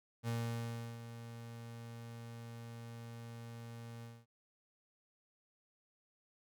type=tone with ADSR envelope; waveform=35% pulse; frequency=116.54 Hz; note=A#2; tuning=in tune; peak=-33 dBFS; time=0.23-4.26 s; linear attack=50 ms; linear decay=700 ms; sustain=-12 dB; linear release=230 ms; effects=none